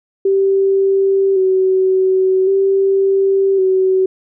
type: tone with vibrato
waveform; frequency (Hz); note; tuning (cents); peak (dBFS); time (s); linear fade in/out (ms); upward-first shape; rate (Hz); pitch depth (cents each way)
sine; 383.1; G4; -40; -10; 0.25-4.06; 5; square; 0.45; 28
effects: none